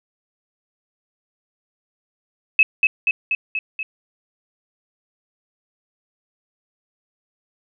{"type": "tone with echo", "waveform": "sine", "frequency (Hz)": 2585, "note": "E7", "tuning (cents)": -34, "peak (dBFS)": -8, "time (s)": [2.59, 2.63], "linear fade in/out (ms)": 2, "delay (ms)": 240, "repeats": 5, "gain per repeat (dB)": -3, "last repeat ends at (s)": 3.83, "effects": []}